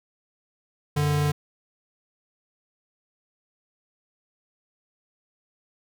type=tone pair together; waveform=square; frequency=93.7 / 147.2 Hz; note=F#2 / D3; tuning=+22 / +4 cents; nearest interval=minor sixth; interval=782 cents; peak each=-30 / -22 dBFS; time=0.96-1.32 s; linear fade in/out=10 ms; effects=none